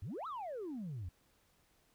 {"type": "exponential two-way sweep", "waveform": "sine", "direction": "up then down", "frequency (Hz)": [80.3, 1353, 80.3], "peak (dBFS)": -38, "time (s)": [0.02, 1.09], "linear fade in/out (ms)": 5, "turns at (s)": 0.27, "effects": ["tanh soft clip ceiling -38 dBFS", "pink hiss -72 dBFS RMS until 1.94 s"]}